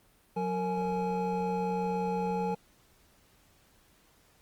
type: tone cluster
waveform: triangle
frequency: 181.9 / 460.3 / 840 Hz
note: F#3 / A#4 / G#5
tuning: -29 / -22 / +19 cents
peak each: -31 dBFS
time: 0.36-2.55 s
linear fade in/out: 10 ms
effects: pink hiss -64 dBFS RMS until 4.41 s + Opus 32 kbps